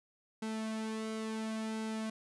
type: tone with flanger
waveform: sawtooth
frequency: 220 Hz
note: A3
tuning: in tune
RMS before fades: -38 dBFS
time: 0.42-2.1 s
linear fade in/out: 5 ms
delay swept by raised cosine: 1.7 to 3.4 ms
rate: 0.72 Hz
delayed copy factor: -0.6
effects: resampled to 24000 Hz